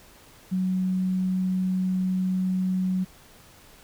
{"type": "tone", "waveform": "sine", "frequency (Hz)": 185.7, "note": "F#3", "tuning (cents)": 7, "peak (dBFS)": -22, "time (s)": [0.51, 3.05], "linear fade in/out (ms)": 20, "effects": ["pink hiss -52 dBFS RMS until 3.83 s"]}